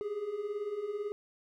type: beating tone pair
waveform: triangle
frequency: 399.6 / 417.6 Hz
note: G4 / G#4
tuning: +33 / +10 cents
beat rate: 18 Hz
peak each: -38 / -33 dBFS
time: 0.01-1.12 s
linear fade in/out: 0 ms
effects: none